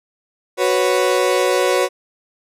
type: chord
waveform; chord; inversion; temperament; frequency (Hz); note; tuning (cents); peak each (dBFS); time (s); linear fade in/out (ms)
35% pulse; F# suspended fourth; none; equal; 370 / 493.9 / 554.4; F#4 / B4 / C#5; 0 / 0 / 0; -17; 0.57-1.89; 50
effects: low-pass 12000 Hz 12 dB/octave